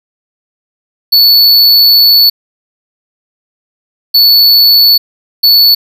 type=tone bursts at uneven times; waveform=square; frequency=4443 Hz; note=C#8; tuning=3 cents sharp; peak=-3 dBFS; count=3; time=1.12-2.3 / 4.14-4.98 / 5.43-5.75 s; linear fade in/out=10 ms; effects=none